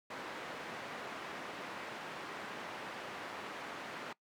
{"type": "band-pass noise", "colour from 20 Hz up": "white", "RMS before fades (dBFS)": -45, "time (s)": [0.1, 4.13], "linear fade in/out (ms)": 5, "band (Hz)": [190, 1700], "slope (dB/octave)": 12, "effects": ["noise-tail reverb RT60 0.1 s tail -21 dB re dry"]}